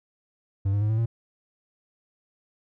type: tone with pitch steps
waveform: triangle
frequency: 98 / 101.98 / 106.13 / 110.45 / 114.94 Hz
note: G2 / G#2 / G#2 / A2 / A#2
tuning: 0 / -31 / +38 / +7 / -24 cents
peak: -19 dBFS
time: 0.65-1.06 s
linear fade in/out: 10 ms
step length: 82 ms
effects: none